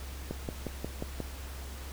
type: click train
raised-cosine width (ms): 2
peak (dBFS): -20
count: 6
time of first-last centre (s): 0.31-1.203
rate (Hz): 5.6
effects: added 67 Hz sine -40 dBFS peak until 1.92 s + pink hiss -47 dBFS RMS until 1.92 s